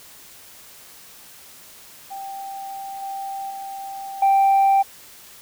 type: tone with level steps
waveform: sine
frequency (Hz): 784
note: G5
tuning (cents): 0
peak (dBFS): -30 / -27 / -30 / -11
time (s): 2.1-4.83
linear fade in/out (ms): 20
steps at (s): 3.02 / 3.5 / 4.22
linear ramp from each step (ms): 5
effects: tanh soft clip ceiling -11 dBFS + white hiss -45 dBFS RMS until 5.41 s